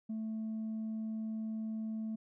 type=tone with tanh clipping; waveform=triangle; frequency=220 Hz; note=A3; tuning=in tune; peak=-36 dBFS; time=0.09-2.16 s; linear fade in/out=10 ms; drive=6 dB; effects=none